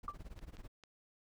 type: noise with tremolo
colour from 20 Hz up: brown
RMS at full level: -47 dBFS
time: 0.03-0.68 s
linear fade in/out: 5 ms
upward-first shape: sine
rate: 18 Hz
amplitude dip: 90%
type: tone with exponential decay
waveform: sine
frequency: 1174.7 Hz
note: D6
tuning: in tune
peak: -33 dBFS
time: 0.08-0.16 s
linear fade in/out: 2 ms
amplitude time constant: 17 ms
type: clicks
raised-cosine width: 0.2 ms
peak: -38 dBFS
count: 3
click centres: 0.391 / 0.569 / 0.837 s
effects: none